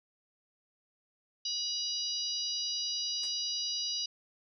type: harmonic tone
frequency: 970 Hz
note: B5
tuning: 31 cents flat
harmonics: 3 / 4 / 5 / 6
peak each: -40 / -39 / -34 / -41 dBFS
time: 1.45-4.06 s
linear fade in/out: 5 ms
type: noise with exponential decay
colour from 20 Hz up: white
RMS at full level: -45 dBFS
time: 3.23-3.38 s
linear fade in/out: 2 ms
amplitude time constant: 31 ms
effects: resampled to 22050 Hz